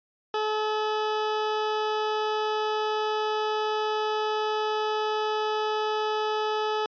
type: tone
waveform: 20% pulse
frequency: 429.3 Hz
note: A4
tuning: 43 cents flat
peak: -20 dBFS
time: 0.34-6.86 s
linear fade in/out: 2 ms
effects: resampled to 11025 Hz